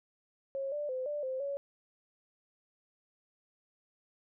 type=tone with pitch steps; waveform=sine; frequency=544 / 589 / 514 / 589 / 521 / 561 Hz; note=C#5 / D5 / C5 / D5 / C5 / C#5; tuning=-33 / +5 / -31 / +5 / -7 / +21 cents; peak=-33 dBFS; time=0.55-1.57 s; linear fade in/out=0 ms; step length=170 ms; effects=none